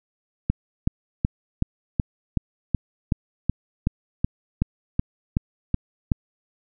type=click train; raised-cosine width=5 ms; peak=-7 dBFS; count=16; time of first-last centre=0.5-6.118 s; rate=2.67 Hz; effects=none